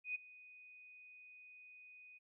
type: tone with ADSR envelope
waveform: sine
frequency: 2489 Hz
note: D#7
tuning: in tune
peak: -36 dBFS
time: 0.04-2.19 s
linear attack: 110 ms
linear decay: 15 ms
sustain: -20 dB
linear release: 22 ms
effects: none